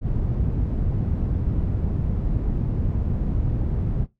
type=low-pass noise; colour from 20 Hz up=white; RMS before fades=-23 dBFS; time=0.01-4.07 s; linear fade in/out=50 ms; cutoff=110 Hz; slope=12 dB/octave; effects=noise-tail reverb RT60 0.2 s tail -19 dB re dry